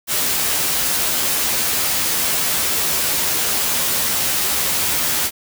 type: noise with comb filter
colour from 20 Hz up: white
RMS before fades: -19 dBFS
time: 0.07-5.31 s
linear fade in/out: 50 ms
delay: 13 ms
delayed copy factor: +0.65
effects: none